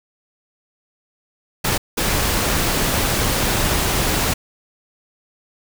pink noise bursts at uneven times, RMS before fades -19 dBFS, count 2, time 1.64-1.78 / 1.97-4.34 s, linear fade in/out 10 ms, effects none

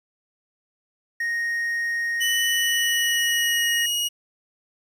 triangle tone, 1864.7 Hz, A#6, in tune, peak -21 dBFS, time 1.2-3.86 s, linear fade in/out 5 ms
sawtooth tone with pitch glide, 2980 to 2888 Hz, F#7 to F#7, +12 to -43 cents, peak -19 dBFS, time 2.2-4.09 s, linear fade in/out 20 ms, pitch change -55 cents, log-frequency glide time 2.45-3.76 s
effects 9-bit

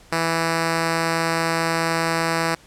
5% pulse tone, 164.81 Hz, E3, in tune, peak -8 dBFS, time 0.12-2.55 s, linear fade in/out 5 ms, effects pink hiss -50 dBFS RMS until 2.66 s + low-pass 10000 Hz 12 dB/octave

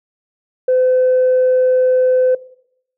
sine tone, 510 Hz, C5, 44 cents flat, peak -9 dBFS, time 0.68-2.35 s, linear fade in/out 5 ms, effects noise-tail reverb RT60 0.7 s tail -19 dB re dry + tanh soft clip ceiling -7 dBFS

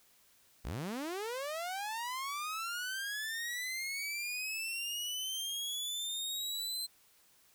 sawtooth linear sweep, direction up, 39.68 to 4121 Hz, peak -33 dBFS, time 0.64-6.87 s, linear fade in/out 20 ms, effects white hiss -66 dBFS RMS until 7.54 s

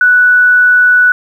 sine tone, 1480 Hz, F#6, in tune, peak -4 dBFS, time 0.01-1.12 s, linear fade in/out 2 ms, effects 7-bit

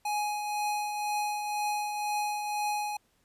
square tone with tremolo, 835 Hz, G#5, 9 cents sharp, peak -28 dBFS, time 0.05-2.97 s, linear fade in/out 5 ms, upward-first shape triangle, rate 2 Hz, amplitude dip 45%, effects pink hiss -70 dBFS RMS until 3.24 s + resampled to 32000 Hz

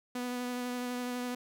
sawtooth tone with vibrato, 246.9 Hz, B3, in tune, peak -30 dBFS, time 0.15-1.35 s, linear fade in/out 5 ms, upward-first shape sine, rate 12 Hz, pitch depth 13 cents each way, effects none

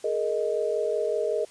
sine chord, Ab suspended second, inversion none, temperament equal with one note detuned, 420.9 / 466.2 / 622.3 Hz, Ab4 / Bb4 / Eb5, +23 / 0 / 0 cents, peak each -28 dBFS, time 0.04-1.45 s, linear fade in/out 5 ms, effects white hiss -52 dBFS RMS until 1.5 s + resampled to 22050 Hz

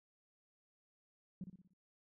sine tone with echo, 184.3 Hz, F#3, 7 cents flat, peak -40 dBFS, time 1.41-1.44 s, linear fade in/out 2 ms, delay 59 ms, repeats 5, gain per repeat -6 dB, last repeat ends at 1.735 s, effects noise-tail reverb RT60 0.1 s tail -26 dB re dry + tanh soft clip ceiling -37 dBFS

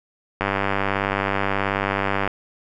click train, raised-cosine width 0.5 ms, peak -6 dBFS, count 185, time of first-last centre 0.41-2.276 s, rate 98.6 Hz, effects none

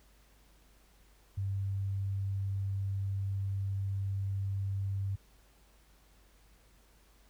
sine tone, 98 Hz, G2, in tune, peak -31 dBFS, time 1.37-5.16 s, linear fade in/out 10 ms, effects added 50 Hz sine -62 dBFS peak until 7.29 s + pink hiss -66 dBFS RMS until 7.29 s

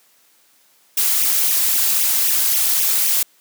blue noise with flanger, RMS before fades -17 dBFS, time 0.97-3.23 s, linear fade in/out 5 ms, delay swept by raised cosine 0.32 to 3.92 ms, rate 3.8 Hz, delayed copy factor +1, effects white hiss -56 dBFS RMS until 3.4 s + high-pass 200 Hz 12 dB/octave

